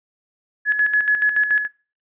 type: tone with tremolo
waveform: sine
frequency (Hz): 1697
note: G#6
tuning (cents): +37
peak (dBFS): -13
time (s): 0.65-1.68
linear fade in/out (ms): 50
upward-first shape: square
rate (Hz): 7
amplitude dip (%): 60
effects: noise-tail reverb RT60 0.4 s tail -24 dB re dry + resampled to 8000 Hz